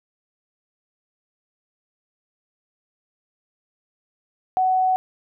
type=tone; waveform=sine; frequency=747 Hz; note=F#5; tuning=16 cents sharp; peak=-16 dBFS; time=4.57-4.96 s; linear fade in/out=0 ms; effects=none